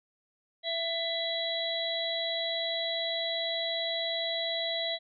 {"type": "harmonic tone with a mistuned harmonic", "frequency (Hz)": 666, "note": "E5", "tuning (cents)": 18, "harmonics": [1, 3, 5, 6], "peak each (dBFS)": [-34, -38, -36, -33], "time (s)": [0.63, 4.99], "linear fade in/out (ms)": 50, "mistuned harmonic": 6, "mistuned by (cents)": -30, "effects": []}